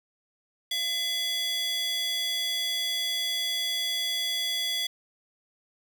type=tone with high-pass filter; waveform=square; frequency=675 Hz; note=E5; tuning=41 cents sharp; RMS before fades=-29 dBFS; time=0.71-4.87 s; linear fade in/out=5 ms; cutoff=3100 Hz; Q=3.7; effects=none